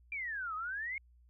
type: exponential two-way sweep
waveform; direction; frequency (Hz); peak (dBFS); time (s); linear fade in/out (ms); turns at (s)
sine; down then up; 2400 to 1232 to 2203; -36; 0.12-0.98; 2; 0.55
effects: added 60 Hz sine -60 dBFS peak until 1.29 s